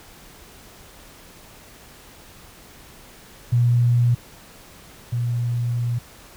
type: tone pair in turn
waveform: sine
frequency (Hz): 120.4 / 119.91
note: B2 / A#2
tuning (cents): -44 / +49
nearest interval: unison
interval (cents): 7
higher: first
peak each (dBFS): -14 / -20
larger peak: first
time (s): 3.52-4.15 / 5.12-5.99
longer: second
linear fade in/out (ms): 10
effects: pink hiss -46 dBFS RMS until 6.36 s